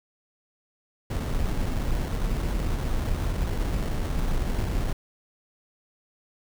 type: noise with sample-and-hold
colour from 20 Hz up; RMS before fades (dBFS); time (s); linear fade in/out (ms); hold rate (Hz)
brown; -26; 1.1-4.93; 5; 2450
effects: none